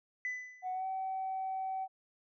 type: tone with exponential decay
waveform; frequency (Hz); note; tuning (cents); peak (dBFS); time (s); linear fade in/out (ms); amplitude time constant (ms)
triangle; 2000; B6; +21; -29; 0.25-0.81; 1; 120
type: tone with pitch glide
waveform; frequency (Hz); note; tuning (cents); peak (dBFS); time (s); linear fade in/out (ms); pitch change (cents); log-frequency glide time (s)
sine; 740 to 762.1; F#5 to G5; 0 to -49; -33; 0.62-1.88; 50; +51; 0.72-0.86
effects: tanh soft clip ceiling -30 dBFS + resampled to 16000 Hz